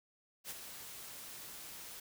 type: noise with ADSR envelope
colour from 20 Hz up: white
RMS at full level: -42 dBFS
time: 0.44-2 s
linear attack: 60 ms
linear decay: 33 ms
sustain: -7 dB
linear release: 6 ms
effects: none